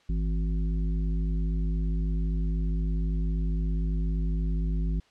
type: harmonic tone with a mistuned harmonic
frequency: 51.91 Hz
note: G#1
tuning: in tune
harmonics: 1 / 3 / 5 / 7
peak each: -25 / -32 / -41 / -47 dBFS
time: 0.09-5 s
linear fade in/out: 5 ms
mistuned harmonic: 3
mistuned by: +94 cents
effects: white hiss -62 dBFS RMS until 5.1 s + low-pass 4000 Hz 12 dB/octave